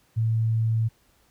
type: tone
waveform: sine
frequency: 112.5 Hz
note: A2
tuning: 39 cents sharp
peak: -20 dBFS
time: 0.16-0.89 s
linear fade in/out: 20 ms
effects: pink hiss -63 dBFS RMS until 1.3 s